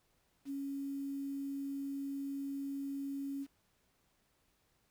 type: tone with quantisation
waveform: sine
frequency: 277.2 Hz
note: C#4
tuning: in tune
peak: -37 dBFS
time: 0.45-3.47 s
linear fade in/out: 50 ms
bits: 10
effects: pink hiss -75 dBFS RMS until 4.9 s